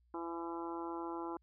harmonic tone, 168.3 Hz, E3, 36 cents sharp, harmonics 2 / 3 / 4 / 5 / 6 / 7 / 8, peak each -41 / -51 / -53 / -46 / -46 / -53 / -52 dBFS, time 0.14-1.37 s, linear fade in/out 2 ms, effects added 60 Hz sine -68 dBFS peak until 1.42 s

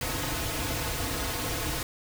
pink noise with comb filter, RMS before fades -31 dBFS, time 0.01-1.83 s, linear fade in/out 2 ms, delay 5.1 ms, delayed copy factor -0.8, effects none

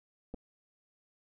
clicks, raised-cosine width 2 ms, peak -29 dBFS, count 2, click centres 0.34 / 0.344 s, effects none

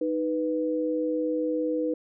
sine tone pair together, 311.1 / 493.9 Hz, D#4 / B4, 0 / 0 cents, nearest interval minor sixth, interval 800 cents, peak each -27 dBFS, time 0.01-1.94 s, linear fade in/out 5 ms, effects none

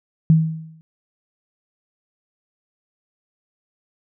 sine tone with exponential decay, 160 Hz, D#3, 49 cents sharp, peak -7 dBFS, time 0.3-0.81 s, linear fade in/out 0 ms, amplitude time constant 110 ms, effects none

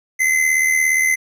square tone with amplitude modulation, 2052 Hz, C7, 34 cents flat, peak -12 dBFS, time 0.19-1.16 s, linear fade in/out 20 ms, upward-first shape sine, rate 77.2 Hz, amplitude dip 55%, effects resampled to 32000 Hz

